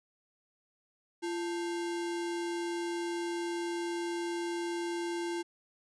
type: tone with sample-and-hold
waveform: sine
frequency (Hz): 342.6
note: F4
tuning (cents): -33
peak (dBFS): -32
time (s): 1.22-5.43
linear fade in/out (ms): 20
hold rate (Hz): 1225
effects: resampled to 22050 Hz